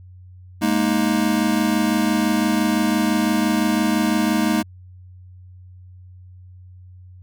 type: chord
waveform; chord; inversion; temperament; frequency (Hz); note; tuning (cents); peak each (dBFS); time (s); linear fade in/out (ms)
square; Ab suspended second; none; just; 207.7 / 233.6 / 311.5; Ab3 / Bb3 / Eb4; 0 / +4 / +2; -22; 0.61-4.63; 20
effects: added 91 Hz sine -40 dBFS peak until 7.22 s